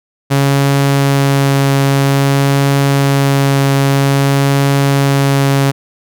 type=tone with vibrato; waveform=sawtooth; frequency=138.6 Hz; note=C#3; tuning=in tune; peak=-5 dBFS; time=0.3-5.72 s; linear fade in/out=20 ms; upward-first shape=triangle; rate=0.51 Hz; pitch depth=10 cents each way; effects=none